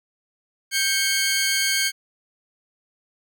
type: tone pair together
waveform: 15% pulse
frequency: 1577 / 2200 Hz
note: G6 / C#7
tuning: +10 / -14 cents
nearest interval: tritone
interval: 576 cents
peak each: -16 dBFS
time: 0.71-1.92 s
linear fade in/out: 50 ms
effects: none